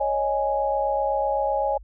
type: chord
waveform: sine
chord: C# suspended second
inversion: none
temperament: equal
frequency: 554.4 / 622.3 / 830.6 Hz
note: C#5 / D#5 / G#5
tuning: 0 / 0 / 0 cents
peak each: -25 / -27 / -24 dBFS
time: 0-1.78 s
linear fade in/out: 10 ms
effects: added 50 Hz sine -42 dBFS peak until 1.83 s